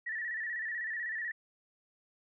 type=tone with vibrato; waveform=sine; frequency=1837 Hz; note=A#6; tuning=26 cents flat; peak=-34 dBFS; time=0.06-1.32 s; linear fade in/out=10 ms; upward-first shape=square; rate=16 Hz; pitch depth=66 cents each way; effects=none